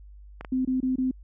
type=clicks; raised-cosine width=0.5 ms; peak=-22 dBFS; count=2; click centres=0.41 / 0.448 s
type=tone bursts; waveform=sine; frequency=258.2 Hz; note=C4; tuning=23 cents flat; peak=-22 dBFS; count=4; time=0.52-1.112 s; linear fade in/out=5 ms; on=130 ms; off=24 ms
effects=added 50 Hz sine -44 dBFS peak until 1.23 s